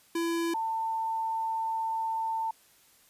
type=tone pair in turn; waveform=square / sine; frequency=335.6 / 895.9 Hz; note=E4 / A5; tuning=+31 / +31 cents; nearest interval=octave + perfect fourth; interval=1700 cents; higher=second; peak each=-28 dBFS; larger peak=neither; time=0.15-0.54 / 0.54-2.51 s; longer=second; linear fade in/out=5 ms; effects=white hiss -61 dBFS RMS until 3.09 s + resampled to 32000 Hz